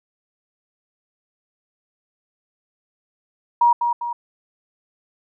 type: tone with echo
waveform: sine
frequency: 951 Hz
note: A#5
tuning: 34 cents sharp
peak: -11 dBFS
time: 3.61-3.73 s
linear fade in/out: 5 ms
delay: 200 ms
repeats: 2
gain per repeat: -6 dB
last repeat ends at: 4.13 s
effects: none